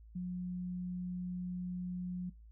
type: tone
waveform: sine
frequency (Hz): 180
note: F#3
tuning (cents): -47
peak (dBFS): -36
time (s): 0.15-2.3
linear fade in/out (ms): 10
effects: noise-tail reverb RT60 0.3 s tail -25 dB re dry + added 55 Hz sine -53 dBFS peak until 2.51 s